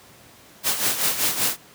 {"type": "noise with tremolo", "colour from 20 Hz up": "white", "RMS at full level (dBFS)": -20, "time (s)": [0.63, 1.57], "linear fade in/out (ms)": 50, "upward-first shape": "sine", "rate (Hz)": 5.2, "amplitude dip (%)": 65, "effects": ["pink hiss -49 dBFS RMS until 1.74 s", "high-pass 100 Hz 12 dB/octave"]}